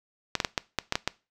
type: clicks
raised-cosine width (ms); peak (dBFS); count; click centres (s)
0.2; -7; 8; 0.353 / 0.402 / 0.448 / 0.578 / 0.787 / 0.924 / 0.955 / 1.076
effects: noise-tail reverb RT60 0.3 s tail -21 dB re dry